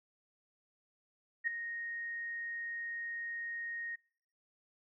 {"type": "tone with ADSR envelope", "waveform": "sine", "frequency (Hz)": 1864, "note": "A#6", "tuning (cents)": -1, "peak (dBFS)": -27, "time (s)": [1.44, 3.96], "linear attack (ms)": 35, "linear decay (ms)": 3, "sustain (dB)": -11, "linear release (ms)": 12, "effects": ["noise-tail reverb RT60 0.6 s tail -25 dB re dry"]}